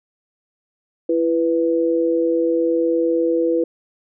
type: tone pair together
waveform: sine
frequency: 334.7 / 493.9 Hz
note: E4 / B4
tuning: +26 / 0 cents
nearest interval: perfect fifth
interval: 674 cents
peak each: -18 dBFS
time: 1.09-3.64 s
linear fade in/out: 5 ms
effects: none